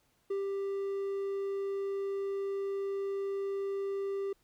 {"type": "tone with ADSR envelope", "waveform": "triangle", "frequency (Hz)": 394.3, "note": "G4", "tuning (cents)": 10, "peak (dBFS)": -28, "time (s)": [0.3, 4.33], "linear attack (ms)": 8, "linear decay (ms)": 140, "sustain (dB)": -2, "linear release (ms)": 5, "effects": ["pink hiss -72 dBFS RMS until 4.43 s"]}